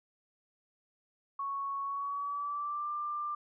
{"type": "tone with pitch glide", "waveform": "sine", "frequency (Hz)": [1108.7, 1188.3], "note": ["C#6", "D6"], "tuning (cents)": [0, 20], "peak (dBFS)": -33, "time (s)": [1.39, 3.35], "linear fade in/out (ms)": 5, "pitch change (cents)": 120, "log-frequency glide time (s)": [1.83, 2.9], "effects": []}